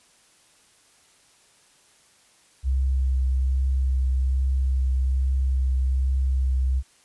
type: tone with vibrato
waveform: sine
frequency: 65.41 Hz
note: C2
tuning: in tune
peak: -19 dBFS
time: 2.63-6.83 s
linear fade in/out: 50 ms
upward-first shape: triangle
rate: 1.2 Hz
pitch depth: 19 cents each way
effects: white hiss -58 dBFS RMS until 7.04 s + resampled to 24000 Hz